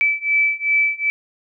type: beating tone pair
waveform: sine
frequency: 2310 / 2312.6 Hz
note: D7 / D7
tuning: -29 / -27 cents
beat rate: 2.6 Hz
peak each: -19 / -18 dBFS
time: 0.01-1.1 s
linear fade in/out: 0 ms
effects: none